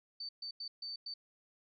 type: tone bursts at uneven times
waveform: sine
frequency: 4562 Hz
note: C#8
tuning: 49 cents sharp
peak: -40 dBFS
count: 5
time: 0.2-0.29 / 0.42-0.51 / 0.6-0.68 / 0.82-0.96 / 1.06-1.14 s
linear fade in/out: 5 ms
effects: none